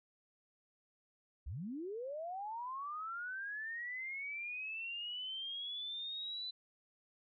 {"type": "linear sweep", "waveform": "sine", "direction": "up", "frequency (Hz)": [51.91, 4024], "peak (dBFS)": -40, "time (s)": [1.46, 6.51], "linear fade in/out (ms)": 10, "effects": []}